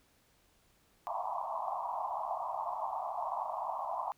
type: band-pass noise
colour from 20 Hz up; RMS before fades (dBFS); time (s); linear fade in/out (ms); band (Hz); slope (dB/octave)
white; -37; 1.07-4.12; 0; 640 to 1100; 96
effects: pink hiss -69 dBFS RMS until 4.17 s